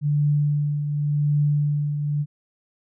sine tone with tremolo, 146.83 Hz, D3, in tune, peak -16 dBFS, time 0.01-2.26 s, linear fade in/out 50 ms, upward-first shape triangle, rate 0.89 Hz, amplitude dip 55%, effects none

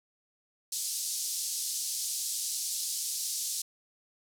pink band-pass noise, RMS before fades -34 dBFS, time 0.72-3.62 s, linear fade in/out 5 ms, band 4800 to 12000 Hz, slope 24 dB/octave, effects none

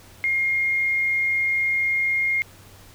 sine tone, 2132 Hz, C7, 32 cents sharp, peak -19 dBFS, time 0.24-2.42 s, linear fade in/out 0 ms, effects added 96 Hz sine -50 dBFS peak until 2.94 s + pink hiss -49 dBFS RMS until 2.94 s

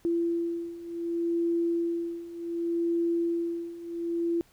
sine beating tone pair, 338.3 / 338.97 Hz, E4 / E4, +45 / +48 cents, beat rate 0.67 Hz, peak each -31 / -28 dBFS, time 0.05-4.41 s, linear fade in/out 0 ms, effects pink hiss -62 dBFS RMS until 4.52 s

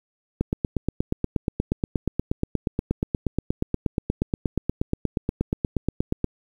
click train, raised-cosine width 3 ms, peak -9 dBFS, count 50, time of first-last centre 0.41-6.243 s, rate 8.4 Hz, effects 8-bit

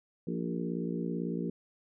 harmonic tone with a mistuned harmonic, 58 Hz, A#1, 8 cents flat, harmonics 3 / 4 / 5 / 6 / 7 / 8, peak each -35 / -37 / -39 / -41 / -42 / -43 dBFS, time 0.27-1.5 s, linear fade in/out 5 ms, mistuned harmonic 6, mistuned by +31 cents, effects none

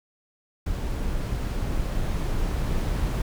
brown noise with level ramp, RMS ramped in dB -28 to -24 dBFS, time 0.66-3.22 s, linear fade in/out 5 ms, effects none

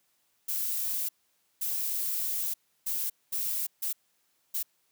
violet noise bursts at uneven times, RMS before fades -31 dBFS, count 6, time 0.48-1.09 / 1.61-2.54 / 2.86-3.1 / 3.32-3.67 / 3.82-3.93 / 4.54-4.63 s, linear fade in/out 10 ms, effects white hiss -72 dBFS RMS until 4.91 s + high-pass 80 Hz 12 dB/octave

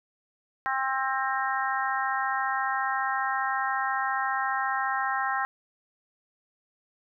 harmonic tone, 265.4 Hz, C4, 25 cents sharp, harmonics 3 / 4 / 5 / 6 / 7, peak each -30 / -31 / -32 / -33 / -33 dBFS, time 0.66-5.45 s, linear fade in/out 0 ms, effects none

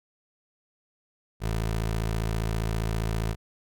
20% pulse tone, 55 Hz, A1, in tune, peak -21 dBFS, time 1.4-3.36 s, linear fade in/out 50 ms, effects none

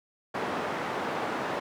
white band-pass noise, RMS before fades -32 dBFS, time 0.34-1.6 s, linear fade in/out 10 ms, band 200 to 1100 Hz, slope 12 dB/octave, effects none

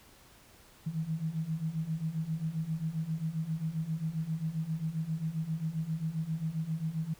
sine beating tone pair, 155.56 / 163.06 Hz, D#3 / E3, 0 / -19 cents, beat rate 7.5 Hz, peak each -36 / -33 dBFS, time 0.86-7.14 s, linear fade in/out 10 ms, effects pink hiss -58 dBFS RMS until 7.19 s

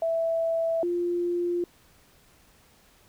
sine tone pair in turn, 659.3 / 349.3 Hz, E5 / F4, 0 / 0 cents, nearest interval major seventh, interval 1100 cents, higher first, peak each -23 / -24 dBFS, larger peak first, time 0.02-0.83 / 0.83-1.64 s, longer neither, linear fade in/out 2 ms, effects pink hiss -59 dBFS RMS until 3.08 s

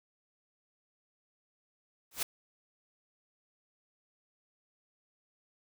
white noise with exponential growth, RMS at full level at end -27 dBFS, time 2.11-2.23 s, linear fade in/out 5 ms, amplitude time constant 26 ms, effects none

